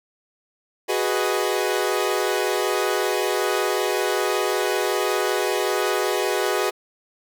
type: chord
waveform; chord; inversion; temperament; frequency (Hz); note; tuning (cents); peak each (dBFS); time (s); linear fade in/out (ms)
sawtooth; G# minor seventh; third; equal; 370 / 415.3 / 493.9 / 622.3; F#4 / G#4 / B4 / D#5; 0 / 0 / 0 / 0; -21 / -21 / -23 / -25; 0.88-6.71; 20
effects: none